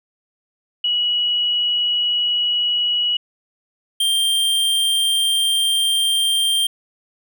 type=tone pair in turn; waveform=sine / square; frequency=2922 / 3175 Hz; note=F#7 / G7; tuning=-22 / +21 cents; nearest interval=minor second; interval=143 cents; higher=second; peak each=-16 dBFS; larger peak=neither; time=0.84-3.17 / 4-6.67 s; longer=second; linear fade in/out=5 ms; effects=none